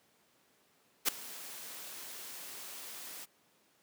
white noise with ADSR envelope, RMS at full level -26 dBFS, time 1.05-3.26 s, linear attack 34 ms, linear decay 4 ms, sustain -20 dB, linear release 25 ms, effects pink hiss -69 dBFS RMS until 3.82 s + high-pass 200 Hz 12 dB/octave

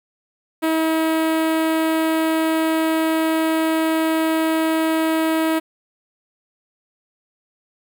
sawtooth tone with notch filter, 320.7 Hz, E4, 48 cents flat, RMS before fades -19 dBFS, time 0.62-5.6 s, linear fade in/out 20 ms, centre 5800 Hz, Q 0.81, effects 9-bit

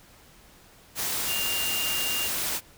sine tone in noise, 2804 Hz, F7, 6 cents sharp, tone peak -29 dBFS, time 1.26-2.3 s, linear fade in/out 50 ms, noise white, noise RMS -29 dBFS, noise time 0.95-2.61 s, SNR -3 dB, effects pink hiss -54 dBFS RMS until 2.77 s

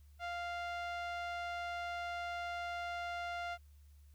5% pulse tone with low-pass filter, 697 Hz, F5, 4 cents flat, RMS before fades -41 dBFS, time 0.19-3.58 s, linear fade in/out 50 ms, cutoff 1400 Hz, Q 0.58, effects added 72 Hz sine -57 dBFS peak until 4.14 s + white hiss -75 dBFS RMS until 4.14 s

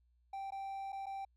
triangle tone with dropouts, 782 Hz, G5, 4 cents flat, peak -38 dBFS, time 0.33-1.25 s, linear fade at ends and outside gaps 5 ms, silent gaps 0.506-0.52 / 0.922-0.927 / 1.059-1.065 s, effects added 60 Hz sine -69 dBFS peak until 1.36 s

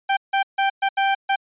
sawtooth tone bursts at uneven times, 784 Hz, G5, in tune, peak -13 dBFS, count 6, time 0.09-0.17 / 0.33-0.43 / 0.58-0.7 / 0.82-0.89 / 0.97-1.15 / 1.29-1.36 s, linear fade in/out 10 ms, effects resampled to 8000 Hz

